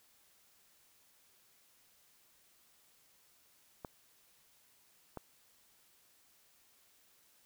clicks, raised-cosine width 1 ms, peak -28 dBFS, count 2, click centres 3.848 / 5.173 s, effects white hiss -68 dBFS RMS until 7.45 s

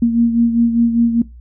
sine beating tone pair, 232.7 / 237.7 Hz, A#3 / A#3, -3 / +34 cents, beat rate 5 Hz, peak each -11 / -19 dBFS, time 0.02-1.22 s, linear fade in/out 5 ms, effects noise-tail reverb RT60 0.2 s tail -19 dB re dry + added 60 Hz sine -35 dBFS peak until 1.4 s

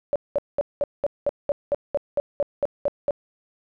sine tone bursts, 574 Hz, D5, 40 cents flat, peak -18 dBFS, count 14, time 0.13-3.108 s, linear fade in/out 0 ms, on 27 ms, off 200 ms, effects none

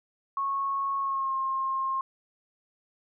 sine tone with pitch glide, 1099 to 1066.5 Hz, C#6 to C6, -15 to +33 cents, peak -26 dBFS, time 0.37-2.01 s, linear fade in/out 2 ms, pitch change -52 cents, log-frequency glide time 1-1.35 s, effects none

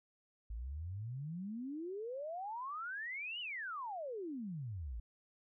sine exponential two-way sweep, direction up then down, 51.91 to 3022 to 51.91 Hz, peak -40 dBFS, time 0.5-5 s, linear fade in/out 5 ms, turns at 3.4 s, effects none

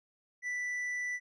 sine tone with tanh clipping, 1975.5 Hz, B6, in tune, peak -34 dBFS, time 0.42-1.2 s, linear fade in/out 50 ms, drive 5 dB, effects none

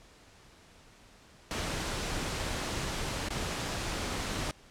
pink noise with dropouts, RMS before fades -34 dBFS, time 1.51-4.51 s, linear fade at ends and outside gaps 0 ms, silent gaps 3.286-3.305 s, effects pink hiss -57 dBFS RMS until 4.7 s + low-pass 8000 Hz 12 dB/octave

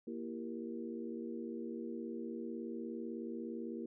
harmonic tone with a mistuned harmonic, 78.1 Hz, D#2, 7 cents sharp, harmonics 3 / 4 / 5 / 6, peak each -43 / -45 / -47 / -49 dBFS, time 0.07-3.86 s, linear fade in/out 5 ms, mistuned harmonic 4, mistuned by +99 cents, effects none

